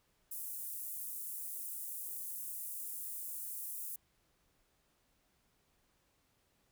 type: high-pass noise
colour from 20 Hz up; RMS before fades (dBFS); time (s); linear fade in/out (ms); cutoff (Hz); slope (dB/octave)
pink; -43; 0.31-3.96; 5; 10000; 24
effects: pink hiss -75 dBFS RMS until 6.71 s